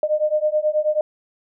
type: beating tone pair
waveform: sine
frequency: 605 / 614.3 Hz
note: D#5 / D#5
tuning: -49 / -22 cents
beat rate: 9.3 Hz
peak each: -20 dBFS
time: 0.03-1.01 s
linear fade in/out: 2 ms
effects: none